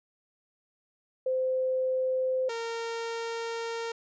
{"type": "tone pair in turn", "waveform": ["sine", "sawtooth"], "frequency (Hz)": [517, 460.4], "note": ["C5", "A#4"], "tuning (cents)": [-21, -22], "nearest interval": "major second", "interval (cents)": 201, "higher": "first", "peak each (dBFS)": [-25, -28], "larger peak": "first", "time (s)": [[1.26, 2.49], [2.49, 3.92]], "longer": "second", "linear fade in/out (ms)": 5, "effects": ["resampled to 16000 Hz"]}